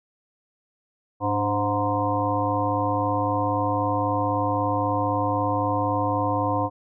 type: harmonic tone with a mistuned harmonic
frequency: 103.83 Hz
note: G#2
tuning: in tune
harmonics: 1 / 3 / 5 / 7 / 9 / 10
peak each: -28 / -28 / -28 / -28 / -28 / -28 dBFS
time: 1.2-6.7 s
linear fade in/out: 50 ms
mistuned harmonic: 3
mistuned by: -100 cents
effects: none